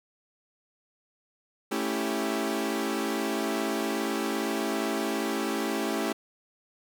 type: chord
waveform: sawtooth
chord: A dominant seventh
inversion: none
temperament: equal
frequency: 220 / 277.2 / 329.6 / 392 Hz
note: A3 / C#4 / E4 / G4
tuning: 0 / 0 / 0 / 0 cents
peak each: -29 dBFS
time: 1.71-6.13 s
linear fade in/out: 10 ms
effects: none